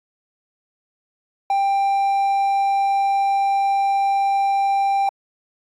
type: tone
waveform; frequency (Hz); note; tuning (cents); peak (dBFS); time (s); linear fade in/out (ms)
triangle; 790; G5; +13; -14; 1.5-5.09; 2
effects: AAC 48 kbps